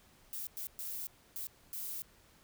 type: noise bursts at uneven times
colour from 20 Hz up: violet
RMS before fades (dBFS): -41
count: 5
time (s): 0.33-0.47 / 0.57-0.67 / 0.79-1.07 / 1.36-1.47 / 1.73-2.02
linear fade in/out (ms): 0
effects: pink hiss -64 dBFS RMS until 2.43 s